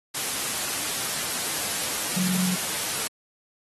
sine tone in noise, 183.1 Hz, F#3, 18 cents flat, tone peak -23 dBFS, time 2.16-2.55 s, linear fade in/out 10 ms, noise white, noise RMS -28 dBFS, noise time 0.14-3.08 s, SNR +2 dB, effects high-pass 100 Hz 12 dB/octave + AAC 32 kbps

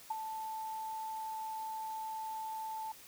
sine tone with ADSR envelope, 880 Hz, A5, in tune, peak -30 dBFS, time 0.1-2.92 s, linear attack 8 ms, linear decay 19 ms, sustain -8 dB, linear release 4 ms, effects white hiss -55 dBFS RMS until 3.07 s

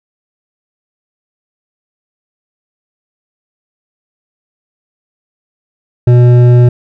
sine tone with hard clipping, 122.3 Hz, B2, 16 cents flat, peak -4 dBFS, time 6.07-6.69 s, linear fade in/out 5 ms, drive 9 dB, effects none

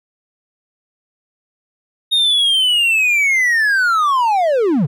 triangle linear sweep, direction down, 3729 to 119.5 Hz, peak -10 dBFS, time 2.11-4.87 s, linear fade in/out 20 ms, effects none

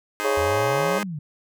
10% pulse chord, Ab major, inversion second, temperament just, 311.5 / 415.3 / 519.1 Hz, Eb4 / Ab4 / C5, +2 / 0 / -14 cents, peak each -23 / -22 / -24 dBFS, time 0.2-1.03 s, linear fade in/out 0 ms
harmonic tone, 138.59 Hz, C#3, in tune, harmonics 3 / 4 / 5 / 6 / 7 / 8, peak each -24 / -24 / -33 / -31 / -38 / -30 dBFS, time 0.24-0.99 s, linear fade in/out 10 ms
sine exponential two-way sweep, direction up then down, 77.78 to 207.7 to 141.3 Hz, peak -28 dBFS, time 0.37-1.19 s, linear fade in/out 5 ms, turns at 1.02 s
effects none

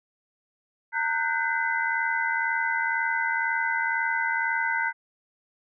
sine tone cluster, 913 / 1482 / 1564 / 2026 Hz, A#5 / F#6 / G6 / B6, -36 / +2 / -4 / +44 cents, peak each -29 dBFS, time 0.92-4.93 s, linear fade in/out 50 ms, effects none

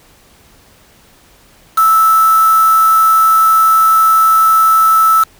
sine tone with quantisation, 1314 Hz, E6, 6 cents flat, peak -6 dBFS, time 1.77-5.24 s, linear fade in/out 10 ms, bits 3, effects pink hiss -46 dBFS RMS until 5.39 s

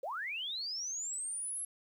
sine linear sweep, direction up, 474.3 to 11175 Hz, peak -36 dBFS, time 0.03-1.65 s, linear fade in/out 5 ms, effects 11-bit

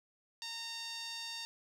sawtooth tone with band-pass filter, 919 Hz, A#5, 25 cents flat, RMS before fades -43 dBFS, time 0.42-1.45 s, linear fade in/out 0 ms, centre 4500 Hz, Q 2.4, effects none

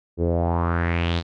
sawtooth tone with low-pass filter sweep, 85 Hz, F2, 46 cents flat, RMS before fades -22 dBFS, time 0.17-1.23 s, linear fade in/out 50 ms, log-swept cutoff 390 to 4300 Hz, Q 3.8, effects none

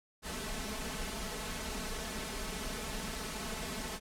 pink noise with comb filter, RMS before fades -39 dBFS, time 0.22-4 s, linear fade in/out 50 ms, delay 4.6 ms, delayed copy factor +0.85, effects low-pass 11000 Hz 12 dB/octave

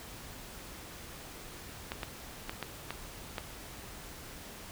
clicks, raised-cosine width 0.3 ms, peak -19 dBFS, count 6, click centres 1.919 / 2.032 / 2.495 / 2.627 / 2.906 / 3.382 s, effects pink hiss -47 dBFS RMS until 4.71 s

